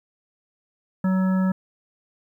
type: harmonic tone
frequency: 187.8 Hz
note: F#3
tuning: 26 cents sharp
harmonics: 1 / 3 / 5 / 7 / 9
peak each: -18 / -33 / -36 / -36 / -39 dBFS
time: 1.04-1.52 s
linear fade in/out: 5 ms
effects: 10-bit